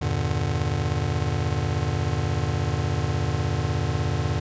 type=chord; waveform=square; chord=E half-diminished seventh; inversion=none; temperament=just; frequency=82.41 / 98.89 / 118.67 / 148.33 Hz; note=E2 / G2 / Bb2 / D3; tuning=0 / +16 / +31 / +18 cents; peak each=-29 dBFS; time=0.01-4.4 s; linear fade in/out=10 ms; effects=resampled to 16000 Hz